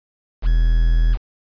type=tone with quantisation; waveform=triangle; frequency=41.07 Hz; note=E1; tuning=6 cents flat; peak=-10 dBFS; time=0.42-1.18 s; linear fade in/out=50 ms; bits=6; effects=resampled to 11025 Hz